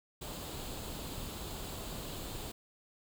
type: noise with comb filter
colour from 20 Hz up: pink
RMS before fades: -42 dBFS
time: 0.21-2.52 s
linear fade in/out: 10 ms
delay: 0.26 ms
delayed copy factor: +0.5
effects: none